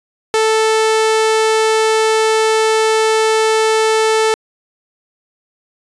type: tone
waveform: sawtooth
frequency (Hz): 440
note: A4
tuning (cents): 0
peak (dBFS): -7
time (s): 0.34-4.34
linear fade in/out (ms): 0
effects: resampled to 22050 Hz